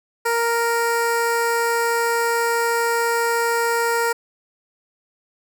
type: tone with notch filter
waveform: 15% pulse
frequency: 466.2 Hz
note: A#4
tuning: in tune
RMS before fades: -20 dBFS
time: 0.25-4.13 s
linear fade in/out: 10 ms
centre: 3600 Hz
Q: 1.4
effects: none